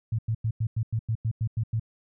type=tone bursts; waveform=sine; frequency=111.8 Hz; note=A2; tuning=28 cents sharp; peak=-23 dBFS; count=11; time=0.12-1.797 s; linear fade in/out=5 ms; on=67 ms; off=94 ms; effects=none